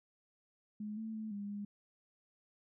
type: tone with pitch steps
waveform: sine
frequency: 210.9 / 221.3 / 217.8 / 202.8 / 204.4 Hz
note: G#3 / A3 / A3 / G#3 / G#3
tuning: +27 / +10 / -17 / -41 / -27 cents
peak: -39 dBFS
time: 0.8-1.65 s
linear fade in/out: 5 ms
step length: 170 ms
effects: none